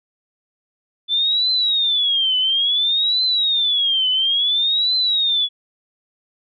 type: tone with vibrato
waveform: sine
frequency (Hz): 3500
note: A7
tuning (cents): -10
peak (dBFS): -15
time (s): 1.08-5.49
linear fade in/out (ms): 50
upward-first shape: triangle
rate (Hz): 0.58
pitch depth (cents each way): 270
effects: none